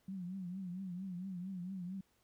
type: tone with vibrato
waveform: sine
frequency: 184.3 Hz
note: F#3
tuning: 7 cents flat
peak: -40 dBFS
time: 0.08-2.01 s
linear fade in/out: 5 ms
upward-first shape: triangle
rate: 4.4 Hz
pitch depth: 120 cents each way
effects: pink hiss -75 dBFS RMS until 2.23 s